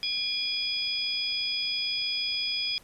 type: tone cluster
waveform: sine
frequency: 2412 / 3348 / 4973 Hz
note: D7 / G#7 / D#8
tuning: +46 / +13 / -2 cents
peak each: -35 / -31 / -30 dBFS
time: 0.03-2.78 s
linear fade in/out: 0 ms
effects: pink hiss -56 dBFS RMS until 2.83 s + resampled to 32000 Hz